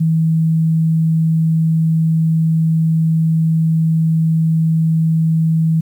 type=tone; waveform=sine; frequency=161.3 Hz; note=E3; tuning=37 cents flat; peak=-11 dBFS; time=0-5.81 s; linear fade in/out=10 ms; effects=8-bit